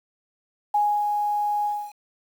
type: tone with ADSR envelope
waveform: sine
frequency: 830 Hz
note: G#5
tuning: 1 cent flat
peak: -17 dBFS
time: 0.74-1.93 s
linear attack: 7 ms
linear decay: 280 ms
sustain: -4 dB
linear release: 280 ms
effects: 8-bit